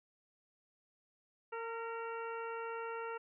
harmonic tone with a mistuned harmonic, 457.8 Hz, A#4, 31 cents flat, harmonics 1 / 2 / 3 / 4 / 5 / 6, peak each -42 / -45 / -45 / -54 / -56 / -54 dBFS, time 1.52-3.18 s, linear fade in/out 10 ms, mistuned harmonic 4, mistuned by +36 cents, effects none

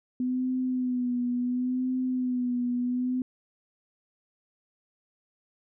sine tone with vibrato, 250.4 Hz, B3, 24 cents sharp, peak -25 dBFS, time 0.2-3.22 s, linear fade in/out 2 ms, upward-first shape sine, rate 0.71 Hz, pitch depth 41 cents each way, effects none

